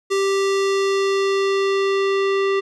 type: tone with low-pass filter sweep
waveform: square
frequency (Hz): 392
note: G4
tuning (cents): 0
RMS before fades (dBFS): -19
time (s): 0.1-2.61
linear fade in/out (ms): 20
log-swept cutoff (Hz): 7300 to 3000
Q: 1.1
effects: none